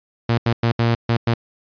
sawtooth tone bursts at uneven times, 116.54 Hz, A#2, in tune, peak -11 dBFS, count 6, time 0.29-0.38 / 0.46-0.53 / 0.63-0.72 / 0.79-0.95 / 1.09-1.17 / 1.27-1.34 s, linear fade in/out 5 ms, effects resampled to 11025 Hz

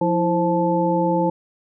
harmonic tone with a mistuned harmonic, 174.61 Hz, F3, in tune, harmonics 1 / 2 / 3 / 5, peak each -22 / -22 / -22 / -22 dBFS, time 0.01-1.3 s, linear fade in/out 5 ms, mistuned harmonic 2, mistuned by -95 cents, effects none

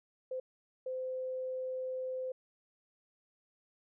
sine tone bursts at uneven times, 515 Hz, C5, 28 cents flat, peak -35 dBFS, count 2, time 0.31-0.4 / 0.86-2.32 s, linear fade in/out 5 ms, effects none

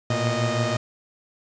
sawtooth tone cluster, 114.2 / 120.1 / 618 Hz, A#2 / B2 / D#5, -35 / -48 / -12 cents, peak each -22 dBFS, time 0.1-0.77 s, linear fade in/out 5 ms, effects resampled to 16000 Hz + 7-bit

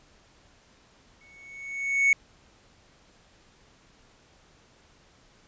triangle tone with exponential growth, 2217 Hz, C#7, in tune, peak -14 dBFS, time 1.21-2.13 s, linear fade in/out 2 ms, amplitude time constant 200 ms, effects pink hiss -59 dBFS RMS until 5.47 s + resampled to 16000 Hz

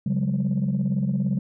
sine chord, C# suspended fourth, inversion none, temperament equal with one note detuned, 138.59 / 185 / 202.4 Hz, C#3 / F#3 / G#3, 0 / 0 / -44 cents, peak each -24 dBFS, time 0.06-1.39 s, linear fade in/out 5 ms, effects tanh soft clip ceiling -16 dBFS

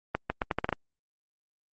accelerating click train, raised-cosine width 0.5 ms, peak -12 dBFS, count 8, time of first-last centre 0.15-0.727 s, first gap 150 ms, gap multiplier 0.79, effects Opus 24 kbps

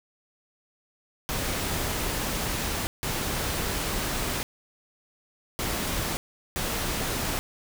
pink noise bursts at uneven times, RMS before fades -29 dBFS, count 4, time 1.29-2.87 / 3.03-4.43 / 5.59-6.17 / 6.56-7.39 s, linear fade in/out 0 ms, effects none

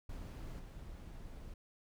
brown noise with level steps, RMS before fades -45 / -49 dBFS, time 0.09-1.54 s, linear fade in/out 5 ms, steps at 0.59 s, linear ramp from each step 5 ms, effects none

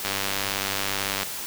click train, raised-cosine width 0.2 ms, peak -8 dBFS, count 117, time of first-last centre 0.05-1.231 s, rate 98.2 Hz, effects white hiss -33 dBFS RMS until 1.46 s

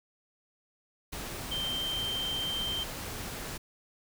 sine tone in noise, 3136 Hz, G7, in tune, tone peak -31 dBFS, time 1.51-2.84 s, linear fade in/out 10 ms, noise pink, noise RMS -39 dBFS, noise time 1.12-3.58 s, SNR +5 dB, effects none

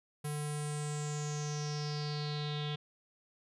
square tone with low-pass filter sweep, 148.6 Hz, D3, 21 cents sharp, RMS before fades -37 dBFS, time 0.24-2.76 s, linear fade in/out 10 ms, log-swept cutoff 11000 to 3400 Hz, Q 7.1, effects none

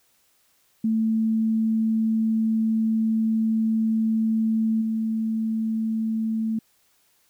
sine tone with level steps, 221.9 Hz, A3, 15 cents sharp, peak -19 / -22 dBFS, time 0.84-6.59 s, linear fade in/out 5 ms, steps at 4.81 s, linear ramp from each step 10 ms, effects white hiss -64 dBFS RMS until 7.29 s

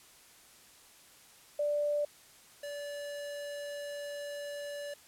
sine / square tone pair in turn, 587.3 / 577.9 Hz, D5 / D5, 0 / -28 cents, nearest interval unison, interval 28 cents, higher first, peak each -28 / -39 dBFS, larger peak first, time 1.59-2.05 / 2.63-4.94 s, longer second, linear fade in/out 5 ms, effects white hiss -58 dBFS RMS until 5.07 s + low-pass 12000 Hz 12 dB/octave

